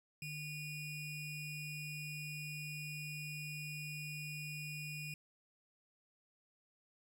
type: ring-modulated tone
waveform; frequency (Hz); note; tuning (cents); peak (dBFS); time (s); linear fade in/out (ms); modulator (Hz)
square; 1300; E6; -24; -40; 0.22-5.14; 2; 1150
effects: none